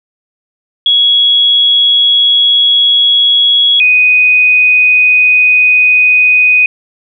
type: tone pair in turn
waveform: sine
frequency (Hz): 3339 / 2493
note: G#7 / D#7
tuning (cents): +9 / +3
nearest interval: perfect fourth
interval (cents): 506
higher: first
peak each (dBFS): -5 / -4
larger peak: second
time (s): 0.86-3.8 / 3.8-6.66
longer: first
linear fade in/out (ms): 2
effects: none